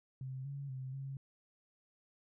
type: tone with pitch steps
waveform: sine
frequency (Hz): 131.3 / 139.9 / 130.8 / 136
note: C3 / C#3 / C3 / C#3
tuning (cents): +6 / +16 / 0 / -33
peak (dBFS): -40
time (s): 0.21-1.17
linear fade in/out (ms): 2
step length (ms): 240
effects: none